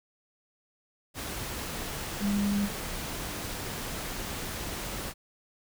sine tone in noise, 202.7 Hz, G#3, 42 cents flat, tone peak -25 dBFS, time 2.2-2.69 s, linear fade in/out 50 ms, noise pink, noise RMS -36 dBFS, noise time 1.14-5.14 s, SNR +8 dB, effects none

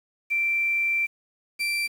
sine / 35% pulse tone pair in turn, 2349 / 2349 Hz, D7 / D7, 0 / 0 cents, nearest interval unison, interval 0 cents, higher neither, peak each -21 / -22 dBFS, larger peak first, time 0.3-1.07 / 1.59-1.88 s, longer first, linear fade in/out 20 ms, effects low-pass 12000 Hz 12 dB/octave + 8-bit

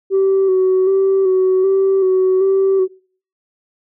sine tone with vibrato, 380.4 Hz, F#4, 48 cents sharp, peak -9 dBFS, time 0.1-2.88 s, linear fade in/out 50 ms, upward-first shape square, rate 1.3 Hz, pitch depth 28 cents each way, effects noise-tail reverb RT60 0.5 s tail -26 dB re dry + tanh soft clip ceiling -8 dBFS

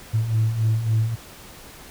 sine beating tone pair, 108.4 / 112 Hz, A2 / A2, -25 / +31 cents, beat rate 3.6 Hz, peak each -24 / -18 dBFS, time 0.13-1.16 s, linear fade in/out 20 ms, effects tanh soft clip ceiling -13 dBFS + pink hiss -43 dBFS RMS until 1.9 s

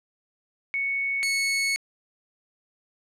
sine / sawtooth tone pair in turn, 2217 / 2205 Hz, C#7 / C#7, 0 / -10 cents, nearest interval unison, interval 10 cents, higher first, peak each -24 / -19 dBFS, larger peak second, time 0.74-1.23 / 1.23-1.76 s, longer second, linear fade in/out 0 ms, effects low-pass 10000 Hz 12 dB/octave

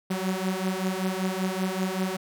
sawtooth beating tone pair, 185.2 / 190.4 Hz, F#3 / F#3, +2 / +50 cents, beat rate 5.2 Hz, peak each -25 dBFS, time 0.1-2.17 s, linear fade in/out 10 ms, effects none

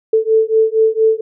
sine beating tone pair, 440 / 444.3 Hz, A4 / A4, 0 / +17 cents, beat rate 4.3 Hz, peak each -13 dBFS, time 0.13-1.21 s, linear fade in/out 5 ms, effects none

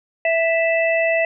harmonic tone, 659.3 Hz, E5, in tune, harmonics 1 / 3 / 4, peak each -17 / -22 / -23 dBFS, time 0.25-1.25 s, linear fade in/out 2 ms, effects none

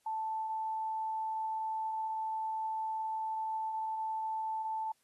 sine tone, 880 Hz, A5, in tune, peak -33 dBFS, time 0.06-4.92 s, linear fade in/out 5 ms, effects white hiss -74 dBFS RMS until 5.03 s + AAC 32 kbps

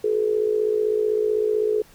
sine tone with amplitude modulation, 427.7 Hz, A4, 49 cents flat, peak -15 dBFS, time 0.04-1.82 s, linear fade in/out 5 ms, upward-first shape sine, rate 55.8 Hz, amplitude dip 75%, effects pink hiss -52 dBFS RMS until 1.94 s

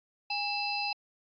harmonic tone with a mistuned harmonic, 820 Hz, G#5, 22 cents flat, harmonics 1 / 3 / 5 / 6, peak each -34 / -34 / -38 / -37 dBFS, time 0.3-0.93 s, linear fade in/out 5 ms, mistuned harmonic 3, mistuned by +130 cents, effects AAC 48 kbps

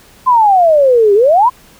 sine exponential two-way sweep, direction down then up, 1046.5 to 392 to 1046.5 Hz, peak -5 dBFS, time 0.26-1.5 s, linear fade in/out 20 ms, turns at 1.14 s, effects pink hiss -43 dBFS RMS until 1.79 s

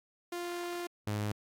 sawtooth tone pair in turn, 349.2 / 104.6 Hz, F4 / G#2, 0 / +13 cents, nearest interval octave + major sixth, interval 2087 cents, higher first, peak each -32 / -28 dBFS, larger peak second, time 0.32-0.87 / 1.07-1.32 s, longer first, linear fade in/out 5 ms, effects AAC 64 kbps

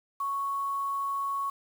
sine tone with quantisation, 1108.7 Hz, C#6, in tune, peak -28 dBFS, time 0.2-1.5 s, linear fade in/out 5 ms, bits 8, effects none

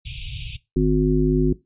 pink band-stop noise, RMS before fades -30 dBFS, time 0.05-0.57 s, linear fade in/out 10 ms, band 150 to 2400 Hz, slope 96 dB/octave
harmonic tone, 51.8 Hz, G#1, 4 cents flat, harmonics 1 / 3 / 5 / 7, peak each -21 / -21 / -21 / -21 dBFS, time 0.76-1.53 s, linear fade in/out 5 ms
effects noise-tail reverb RT60 0.2 s tail -18 dB re dry + resampled to 8000 Hz

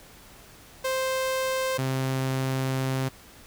sawtooth tone pair in turn, 523.3 / 132.15 Hz, C5 / C3, 0 / +18 cents, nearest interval 2 octaves, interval 2382 cents, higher first, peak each -21 dBFS, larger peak neither, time 0.84-1.78 / 1.78-3.09 s, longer second, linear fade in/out 10 ms, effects pink hiss -50 dBFS RMS until 3.46 s

